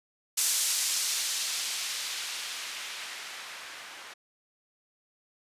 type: noise with low-pass filter sweep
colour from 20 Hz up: violet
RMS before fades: -33 dBFS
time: 0.37-4.14 s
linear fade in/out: 10 ms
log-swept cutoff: 7700 to 1400 Hz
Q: 0.76
effects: resampled to 32000 Hz